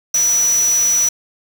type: tone in noise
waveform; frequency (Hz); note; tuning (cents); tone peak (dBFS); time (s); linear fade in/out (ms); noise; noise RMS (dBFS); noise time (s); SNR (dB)
sine; 5900; F#8; -6; -12; 0.14-1.09; 5; white; -26; 0.14-1.09; +11
effects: none